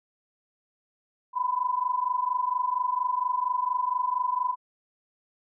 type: tone pair together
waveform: sine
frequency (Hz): 987.8 / 1012.1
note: B5 / B5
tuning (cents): 0 / +42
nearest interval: unison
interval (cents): 42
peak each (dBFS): -27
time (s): 1.33-4.56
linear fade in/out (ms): 50
effects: none